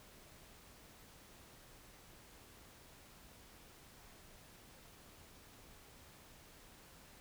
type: silence
effects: pink hiss -60 dBFS RMS until 7.2 s